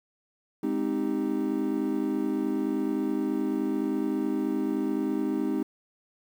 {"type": "chord", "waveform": "triangle", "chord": "Ab major seventh", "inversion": "none", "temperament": "equal", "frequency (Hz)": [207.7, 261.6, 311.1, 392], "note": ["Ab3", "C4", "Eb4", "G4"], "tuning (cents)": [0, 0, 0, 0], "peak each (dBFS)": [-31, -28, -27, -32], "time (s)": [0.63, 5.63], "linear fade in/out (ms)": 5, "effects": ["9-bit"]}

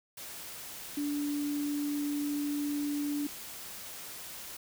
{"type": "tone in noise", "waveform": "sine", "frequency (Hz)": 290.7, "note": "D4", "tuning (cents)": -18, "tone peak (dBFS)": -30, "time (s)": [0.97, 3.27], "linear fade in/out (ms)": 5, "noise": "white", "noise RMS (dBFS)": -44, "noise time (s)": [0.17, 4.57], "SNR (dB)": 11, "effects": []}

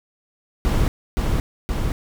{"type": "noise with echo", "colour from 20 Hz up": "brown", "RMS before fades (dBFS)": -18, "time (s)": [0.65, 0.88], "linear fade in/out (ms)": 0, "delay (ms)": 520, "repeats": 2, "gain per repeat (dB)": -2, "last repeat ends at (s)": 1.92, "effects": []}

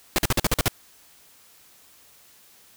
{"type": "noise bursts", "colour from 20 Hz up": "pink", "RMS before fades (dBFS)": -20, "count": 8, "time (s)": [0.16, 0.681], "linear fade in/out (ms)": 0, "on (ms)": 24, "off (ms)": 47, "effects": ["white hiss -54 dBFS RMS until 2.76 s"]}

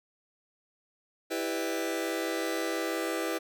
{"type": "chord", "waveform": "sawtooth", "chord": "E minor seventh", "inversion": "none", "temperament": "just", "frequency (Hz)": [329.6, 395.6, 494.4, 593.3], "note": ["E4", "G4", "B4", "D5"], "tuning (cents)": [0, 16, 2, 18], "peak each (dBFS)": [-29, -32, -31, -35], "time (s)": [1.3, 3.39], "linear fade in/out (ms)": 20, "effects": []}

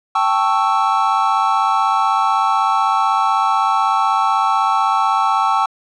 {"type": "chord", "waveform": "triangle", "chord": "A dominant seventh", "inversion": "third", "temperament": "equal", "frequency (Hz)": [784, 880, 1108.7, 1318.5], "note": ["G5", "A5", "C#6", "E6"], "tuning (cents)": [0, 0, 0, 0], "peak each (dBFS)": -17, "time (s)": [0.15, 5.66], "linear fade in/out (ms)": 5, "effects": ["resampled to 22050 Hz"]}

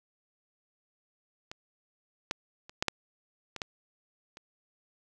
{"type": "clicks", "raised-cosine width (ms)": 0.2, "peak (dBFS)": [-23, -13, -29, -10, -9, -21, -16, -29], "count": 8, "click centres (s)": [1.515, 2.311, 2.695, 2.825, 2.883, 3.563, 3.618, 4.371], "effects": []}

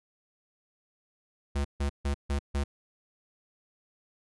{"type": "tone bursts", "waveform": "square", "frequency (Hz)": 70.7, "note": "C#2", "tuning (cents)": 35, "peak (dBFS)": -27, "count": 5, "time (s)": [1.55, 2.64], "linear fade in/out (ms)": 10, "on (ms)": 98, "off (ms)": 150, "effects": ["resampled to 24000 Hz"]}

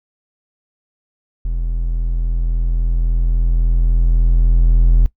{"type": "tone with level ramp", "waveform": "triangle", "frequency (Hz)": 41.82, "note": "E1", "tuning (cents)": 26, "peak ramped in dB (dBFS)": [-15, -5], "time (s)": [1.45, 5.06], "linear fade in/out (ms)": 0, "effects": ["noise-tail reverb RT60 0.1 s tail -19 dB re dry"]}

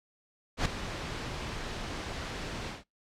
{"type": "noise with ADSR envelope", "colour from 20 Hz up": "pink", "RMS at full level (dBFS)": -26, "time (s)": [0.57, 2.84], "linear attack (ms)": 86, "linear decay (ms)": 3, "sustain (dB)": -11, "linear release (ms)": 160, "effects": ["noise-tail reverb RT60 0.2 s tail -26 dB re dry", "low-pass 5000 Hz 12 dB/octave"]}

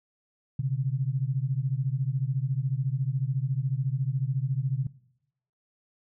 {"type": "beating tone pair", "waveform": "sine", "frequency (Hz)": [127.5, 141.5], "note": ["C3", "C#3"], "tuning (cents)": [-44, 36], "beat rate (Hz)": 14, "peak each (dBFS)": -28, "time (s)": [0.59, 4.87], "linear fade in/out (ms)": 5, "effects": ["noise-tail reverb RT60 0.8 s tail -21 dB re dry"]}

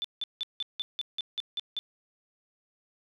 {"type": "tone bursts", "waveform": "sine", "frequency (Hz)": 3520, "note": "A7", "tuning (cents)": 0, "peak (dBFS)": -29, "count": 10, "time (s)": [0.02, 1.79], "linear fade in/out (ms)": 0, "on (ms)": 24, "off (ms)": 170, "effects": []}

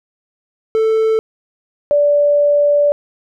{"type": "tone pair in turn", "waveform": ["triangle", "sine"], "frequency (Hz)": [442, 581.7], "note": ["A4", "D5"], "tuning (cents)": [8, -17], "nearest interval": "perfect fourth", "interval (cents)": 475, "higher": "second", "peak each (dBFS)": -9, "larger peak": "neither", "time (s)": [[0.75, 1.19], [1.91, 2.92]], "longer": "second", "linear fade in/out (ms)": 0, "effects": []}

